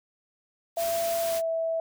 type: noise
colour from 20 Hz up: white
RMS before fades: -35 dBFS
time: 0.76-1.42 s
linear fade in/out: 50 ms
type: tone with pitch glide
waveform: sine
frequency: 672 to 654.8 Hz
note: E5 to E5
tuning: +33 to -12 cents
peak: -25 dBFS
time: 0.77-1.8 s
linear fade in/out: 2 ms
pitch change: -45 cents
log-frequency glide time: 1.18-1.48 s
effects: none